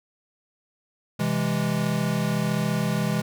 square chord, C augmented, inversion none, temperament equal with one note detuned, 130.81 / 164.81 / 206.2 Hz, C3 / E3 / G#3, 0 / 0 / -12 cents, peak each -29 / -27 / -27 dBFS, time 1.19-3.22 s, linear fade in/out 10 ms, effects none

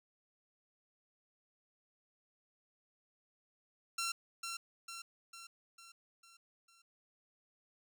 10% pulse tone with echo, 1359 Hz, F6, 48 cents flat, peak -27 dBFS, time 3.98-4.12 s, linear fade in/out 5 ms, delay 450 ms, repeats 6, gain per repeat -5 dB, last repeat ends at 6.82 s, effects none

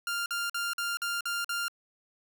sawtooth tone bursts, 1396.9 Hz, F6, in tune, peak -26 dBFS, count 7, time 0.07-1.682 s, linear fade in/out 2 ms, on 190 ms, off 47 ms, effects none

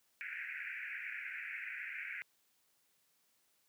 white band-pass noise, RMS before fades -44 dBFS, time 0.21-2.22 s, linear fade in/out 0 ms, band 1500 to 2500 Hz, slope 96 dB/octave, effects white hiss -75 dBFS RMS until 3.68 s + high-pass 100 Hz 12 dB/octave

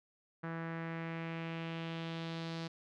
sawtooth tone with low-pass filter sweep, 164.81 Hz, E3, in tune, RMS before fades -41 dBFS, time 0.43-2.68 s, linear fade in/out 10 ms, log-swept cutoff 1600 to 4500 Hz, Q 2.4, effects none

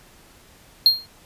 triangle tone with exponential decay, 4223 Hz, C8, 15 cents sharp, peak -6 dBFS, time 0.86-1.06 s, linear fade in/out 1 ms, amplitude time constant 43 ms, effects pink hiss -51 dBFS RMS until 1.25 s + resampled to 32000 Hz

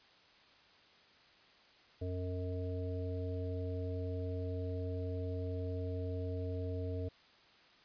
harmonic tone, 91.1 Hz, F#2, 26 cents flat, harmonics 1 / 3 / 5 / 7, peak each -37 / -45 / -43 / -48 dBFS, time 2.01-7.09 s, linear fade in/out 10 ms, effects white hiss -63 dBFS RMS until 7.84 s + resampled to 11025 Hz

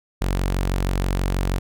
sawtooth tone, 46.25 Hz, F#1, in tune, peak -16 dBFS, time 0.21-1.59 s, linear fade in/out 10 ms, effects none

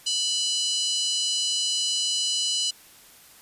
harmonic tone with a mistuned harmonic, 987.8 Hz, B5, in tune, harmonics 3 / 4 / 5 / 6 / 7 / 8 / 9, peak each -27 / -29 / -31 / -33 / -34 / -35 / -36 dBFS, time 0.06-2.71 s, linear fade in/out 10 ms, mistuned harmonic 4, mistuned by +52 cents, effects white hiss -51 dBFS RMS until 3.41 s + resampled to 32000 Hz

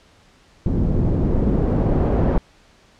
pink noise with low-pass filter sweep, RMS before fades -18 dBFS, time 0.66-2.38 s, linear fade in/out 2 ms, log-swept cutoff 260 to 610 Hz, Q 0.84, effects pink hiss -53 dBFS RMS until 2.99 s + low-pass 6000 Hz 12 dB/octave

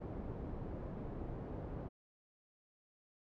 pink low-pass noise, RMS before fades -44 dBFS, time 0-1.89 s, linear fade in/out 20 ms, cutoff 590 Hz, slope 12 dB/octave, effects none

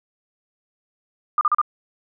sine tone bursts, 1208 Hz, D6, 48 cents sharp, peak -14 dBFS, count 4, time 1.38-1.615 s, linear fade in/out 2 ms, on 31 ms, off 37 ms, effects none

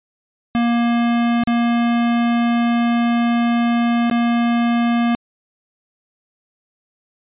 square tone with dropouts, 235.9 Hz, A#3, 21 cents sharp, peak -15 dBFS, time 0.55-5.15 s, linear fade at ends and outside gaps 0 ms, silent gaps 1.436-1.474 / 4.099-4.112 s, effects resampled to 8000 Hz

